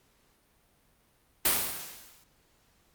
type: noise with exponential decay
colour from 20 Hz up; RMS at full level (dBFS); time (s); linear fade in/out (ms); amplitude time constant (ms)
white; -22; 1.45-2.24; 5; 170
effects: pink hiss -67 dBFS RMS until 2.94 s + Opus 48 kbps